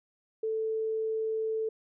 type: tone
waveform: sine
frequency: 441.2 Hz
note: A4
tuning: 5 cents sharp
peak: -28 dBFS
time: 0.43-1.69 s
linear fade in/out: 5 ms
effects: none